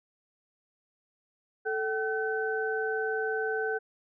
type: tone cluster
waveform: sine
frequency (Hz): 439.2 / 765 / 1522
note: A4 / G5 / F#6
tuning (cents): -3 / -42 / +48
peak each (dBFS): -30 / -36 / -32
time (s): 1.65-3.79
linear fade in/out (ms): 20
effects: none